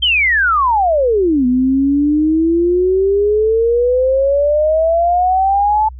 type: exponential two-way sweep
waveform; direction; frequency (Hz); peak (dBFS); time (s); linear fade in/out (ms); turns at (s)
sine; down then up; 3202 to 246.9 to 876; -10; 0.02-5.89; 10; 1.46
effects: added 63 Hz sine -29 dBFS peak until 5.99 s